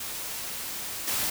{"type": "noise with level steps", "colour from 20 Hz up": "white", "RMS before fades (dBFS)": [-35, -28], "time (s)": [0, 1.3], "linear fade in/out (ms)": 5, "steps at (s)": 1.07, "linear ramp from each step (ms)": 10, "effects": []}